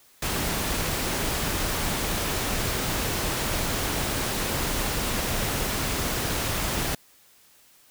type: noise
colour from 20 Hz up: pink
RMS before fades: -27 dBFS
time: 0.22-6.95 s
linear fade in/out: 5 ms
effects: white hiss -57 dBFS RMS until 7.9 s